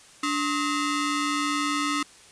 sawtooth ring-modulated tone, 781 Hz, G5, 7 cents flat, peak -17 dBFS, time 0.23-2.03 s, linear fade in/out 5 ms, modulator 491 Hz, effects white hiss -51 dBFS RMS until 2.31 s + resampled to 22050 Hz

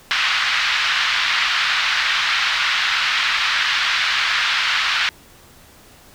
pink band-pass noise, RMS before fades -19 dBFS, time 0.11-5.09 s, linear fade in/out 0 ms, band 1300 to 4200 Hz, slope 24 dB/octave, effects pink hiss -47 dBFS RMS until 6.14 s

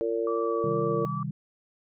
harmonic tone, 114.4 Hz, A#2, 32 cents flat, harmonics 3 / 4 / 5, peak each -31 / -27 / -33 dBFS, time 0.01-1.05 s, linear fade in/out 0 ms
sine tone with vibrato, 1154 Hz, D6, 31 cents flat, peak -32 dBFS, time 0.27-1.23 s, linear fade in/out 2 ms, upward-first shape sine, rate 2.3 Hz, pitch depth 13 cents each way
sine chord, C minor, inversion none, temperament just, 130.81 / 156.98 / 196.22 Hz, C3 / Eb3 / G3, 0 / +16 / +2 cents, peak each -34 / -33 / -35 dBFS, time 0.64-1.31 s, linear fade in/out 2 ms
effects none

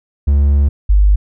triangle / sine tone pair in turn, 71 / 50.2 Hz, C#2 / G1, +42 / +42 cents, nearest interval tritone, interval 600 cents, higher first, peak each -6 dBFS, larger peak neither, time 0.27-0.69 / 0.89-1.16 s, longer first, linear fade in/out 10 ms, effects none

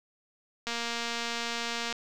click train, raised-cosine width 0.2 ms, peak -16 dBFS, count 295, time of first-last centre 0.67-1.926 s, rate 234 Hz, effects none

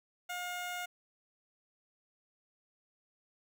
15% pulse tone, 714 Hz, F5, 38 cents sharp, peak -31 dBFS, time 0.29-0.86 s, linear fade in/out 10 ms, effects none

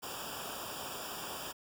pink noise with comb filter, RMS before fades -42 dBFS, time 0.02-1.53 s, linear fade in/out 20 ms, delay 0.48 ms, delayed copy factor -1, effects none

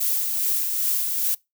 violet noise with tremolo, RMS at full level -22 dBFS, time 0-1.35 s, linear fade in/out 10 ms, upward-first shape sine, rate 2.5 Hz, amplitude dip 35%, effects noise-tail reverb RT60 0.2 s tail -23 dB re dry

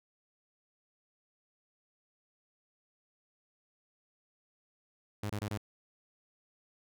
sawtooth tone bursts, 103.83 Hz, G#2, in tune, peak -30 dBFS, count 4, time 5.23-5.576 s, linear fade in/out 5 ms, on 67 ms, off 26 ms, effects none

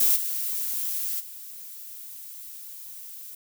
violet noise with level steps, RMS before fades -20 / -29 / -41 dBFS, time 0-3.35 s, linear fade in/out 5 ms, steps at 0.15 / 1.19 s, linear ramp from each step 20 ms, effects none

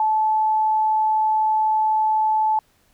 sine tone, 868 Hz, A5, 24 cents flat, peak -16 dBFS, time 0-2.59 s, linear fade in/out 2 ms, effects pink hiss -61 dBFS RMS until 2.93 s

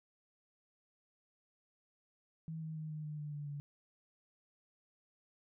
sine tone with pitch steps, 160.8 / 158.31 / 155.86 / 153.45 / 151.08 / 148.74 / 146.44 / 144.17 Hz, E3 / D#3 / D#3 / D#3 / D3 / D3 / D3 / D3, -43 / +30 / +3 / -24 / +49 / +22 / -5 / -32 cents, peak -40 dBFS, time 2.48-3.6 s, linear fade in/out 0 ms, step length 140 ms, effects none

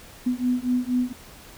sine beating tone pair, 246.9 / 251.1 Hz, B3 / B3, 0 / +29 cents, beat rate 4.2 Hz, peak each -24 dBFS, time 0.26-1.13 s, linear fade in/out 10 ms, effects pink hiss -46 dBFS RMS until 1.57 s

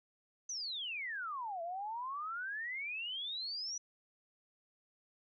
sine exponential two-way sweep, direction down then up, 6230 to 659.3 to 5950 Hz, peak -38 dBFS, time 0.49-3.78 s, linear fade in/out 5 ms, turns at 1.62 s, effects none

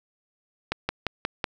slowing click train, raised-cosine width 0.3 ms, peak -9 dBFS, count 5, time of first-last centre 0.72-1.442 s, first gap 170 ms, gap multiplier 1.04, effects none

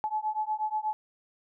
sine beating tone pair, 855 / 863.3 Hz, A5 / A5, -50 / -33 cents, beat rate 8.3 Hz, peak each -31 dBFS, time 0.04-0.93 s, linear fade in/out 0 ms, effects none

